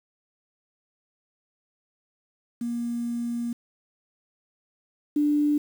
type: tone pair in turn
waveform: sine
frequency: 236.8 / 294.9 Hz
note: A#3 / D4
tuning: +27 / +7 cents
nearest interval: major third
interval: 380 cents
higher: second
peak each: -26 / -19 dBFS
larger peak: second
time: 2.61-3.53 / 5.16-5.58 s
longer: first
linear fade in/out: 5 ms
effects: 8-bit